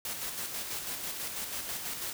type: noise with tremolo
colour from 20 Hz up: white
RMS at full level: -36 dBFS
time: 0.05-2.13 s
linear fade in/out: 2 ms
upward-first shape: square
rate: 6.1 Hz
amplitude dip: 35%
effects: none